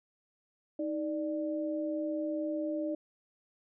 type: tone pair together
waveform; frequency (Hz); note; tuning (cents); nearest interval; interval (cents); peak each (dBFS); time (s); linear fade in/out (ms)
sine; 313.4 / 591; D#4 / D5; +13 / +11; major seventh; 1098; -33 / -35; 0.79-2.95; 5
effects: none